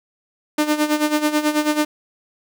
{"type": "tone with tremolo", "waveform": "sawtooth", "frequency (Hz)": 301.4, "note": "D4", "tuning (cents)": 45, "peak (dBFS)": -10, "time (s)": [0.58, 1.85], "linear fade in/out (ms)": 5, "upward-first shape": "sine", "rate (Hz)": 9.2, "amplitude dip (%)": 75, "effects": []}